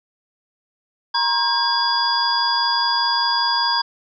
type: tone cluster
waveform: sine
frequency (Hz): 945 / 1070 / 1610 / 3386 / 4849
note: A#5 / C6 / G6 / G#7 / D#8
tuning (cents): +23 / +38 / +46 / +33 / -45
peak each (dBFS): -21 / -26 / -26 / -27 / -20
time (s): 1.14-3.82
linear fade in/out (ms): 10
effects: none